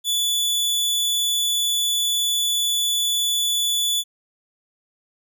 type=tone; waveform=sawtooth; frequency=3457 Hz; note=A7; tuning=31 cents flat; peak=-16 dBFS; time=0.04-4.04 s; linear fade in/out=50 ms; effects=none